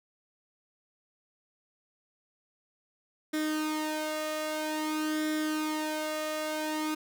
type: tone with flanger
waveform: sawtooth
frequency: 308.6 Hz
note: D#4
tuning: 14 cents flat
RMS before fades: -32 dBFS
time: 3.33-6.95 s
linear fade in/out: 10 ms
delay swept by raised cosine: 0.55 to 1.53 ms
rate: 0.51 Hz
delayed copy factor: +0.65
effects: none